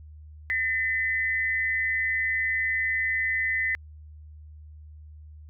sine tone pair together, 1800 / 2020 Hz, A6 / B6, +39 / +39 cents, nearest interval major second, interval 200 cents, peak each -28 / -25 dBFS, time 0.5-3.75 s, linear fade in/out 0 ms, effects added 76 Hz sine -43 dBFS peak until 5.49 s

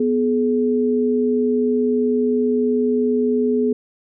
sine tone pair together, 246.9 / 423.9 Hz, B3 / G#4, 0 / +35 cents, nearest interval major sixth, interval 935 cents, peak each -18 dBFS, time 0-3.73 s, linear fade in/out 5 ms, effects none

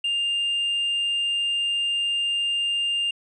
triangle tone with tanh clipping, 2803 Hz, F7, 6 cents sharp, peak -22 dBFS, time 0.04-3.11 s, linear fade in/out 5 ms, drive 6 dB, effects resampled to 22050 Hz

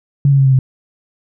sine tone with pitch steps, 140.8 / 138.22 / 135.69 / 133.2 / 130.77 Hz, C#3 / C#3 / C#3 / C3 / C3, +27 / -5 / -37 / +31 / -1 cents, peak -7 dBFS, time 0.25-0.59 s, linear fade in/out 2 ms, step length 68 ms, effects none

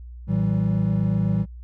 triangle tone cluster, 113.9 / 163.6 / 191.6 Hz, A#2 / E3 / G3, -40 / -13 / -39 cents, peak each -21 dBFS, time 0.27-1.46 s, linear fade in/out 50 ms, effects tanh soft clip ceiling -8 dBFS + added 60 Hz sine -36 dBFS peak until 1.63 s

